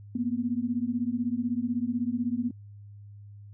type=beating tone pair; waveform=sine; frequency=233.1 / 249.1 Hz; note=A#3 / B3; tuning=0 / +15 cents; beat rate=16 Hz; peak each=-29 dBFS; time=0.15-2.51 s; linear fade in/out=5 ms; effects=added 102 Hz sine -44 dBFS peak until 3.53 s